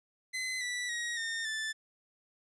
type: tone with pitch steps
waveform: sawtooth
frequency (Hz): 2038 / 1964 / 1892.8 / 1824.1 / 1757.9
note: C7 / B6 / A#6 / A#6 / A6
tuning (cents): -46 / -10 / +26 / -38 / -2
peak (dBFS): -30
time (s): 0.33-1.73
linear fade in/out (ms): 20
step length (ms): 280
effects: resampled to 22050 Hz